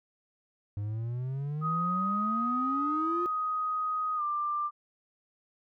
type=exponential sweep; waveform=triangle; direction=up; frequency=100.6 to 357.1 Hz; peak=-29 dBFS; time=0.77-3.26 s; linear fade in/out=0 ms
type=tone with pitch glide; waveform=sine; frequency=1252 to 1186.5 Hz; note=D#6 to D6; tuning=+10 to +17 cents; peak=-28 dBFS; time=1.61-4.71 s; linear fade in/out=50 ms; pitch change=-93 cents; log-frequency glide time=4.16-4.22 s
effects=none